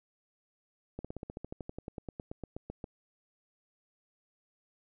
slowing click train, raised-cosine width 2 ms, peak -26 dBFS, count 21, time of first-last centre 0.99-2.842 s, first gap 56 ms, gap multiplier 1.05, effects none

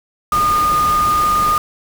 sine tone in noise, 1221 Hz, D#6, 33 cents flat, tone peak -12 dBFS, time 0.32-1.58 s, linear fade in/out 2 ms, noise pink, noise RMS -25 dBFS, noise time 0.32-1.58 s, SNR +10 dB, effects none

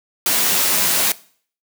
white noise with comb filter, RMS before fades -17 dBFS, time 0.26-1.12 s, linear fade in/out 2 ms, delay 11 ms, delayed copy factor +0.6, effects noise-tail reverb RT60 0.5 s tail -20 dB re dry + high-pass 150 Hz 12 dB/octave

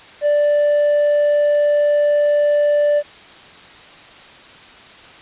triangle tone with hard clipping, 587.3 Hz, D5, in tune, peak -11 dBFS, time 0.21-3.03 s, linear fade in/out 50 ms, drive 1 dB, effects white hiss -41 dBFS RMS until 5.21 s + resampled to 8000 Hz

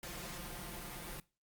pink noise with comb filter, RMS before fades -45 dBFS, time 0.03-1.2 s, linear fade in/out 2 ms, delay 5.7 ms, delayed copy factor +0.9, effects noise-tail reverb RT60 0.3 s tail -20 dB re dry + Opus 48 kbps

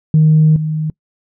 sine tone with level steps, 155.56 Hz, D#3, in tune, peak -5 / -15 dBFS, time 0.14-0.9 s, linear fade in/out 2 ms, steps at 0.56 s, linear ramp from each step 2 ms, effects noise-tail reverb RT60 0.1 s tail -24 dB re dry + tanh soft clip ceiling -2 dBFS

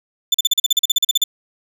35% pulse tone bursts, 3520 Hz, A7, in tune, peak -9 dBFS, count 15, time 0.32-1.24 s, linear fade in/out 5 ms, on 24 ms, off 40 ms, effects none

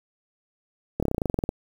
slowing click train, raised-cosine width 2 ms, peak -11 dBFS, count 14, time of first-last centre 1-1.491 s, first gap 26 ms, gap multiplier 1.06, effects 7-bit

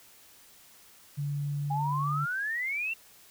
sine tone with pitch glide, 143.6 to 144.77 Hz, D3 to D3, -39 to -24 cents, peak -29 dBFS, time 1.17-2.26 s, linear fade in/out 20 ms, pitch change +15 cents, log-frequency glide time 1.34-1.83 s
sine exponential sweep, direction up, 802 to 2757 Hz, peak -29 dBFS, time 1.7-2.94 s, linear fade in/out 10 ms
effects white hiss -56 dBFS RMS until 3.3 s

